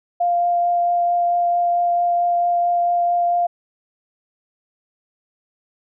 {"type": "tone with vibrato", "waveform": "sine", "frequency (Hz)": 698, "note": "F5", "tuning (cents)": -1, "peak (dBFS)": -15, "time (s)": [0.2, 3.47], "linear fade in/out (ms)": 10, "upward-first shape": "triangle", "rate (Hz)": 4.5, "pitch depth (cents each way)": 9, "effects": []}